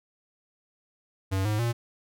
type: tone with pitch steps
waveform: square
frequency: 95.8 / 106.3 / 117.94 Hz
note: G2 / G#2 / A#2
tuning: -39 / +41 / +21 cents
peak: -25 dBFS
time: 1.31-1.73 s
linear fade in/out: 20 ms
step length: 140 ms
effects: none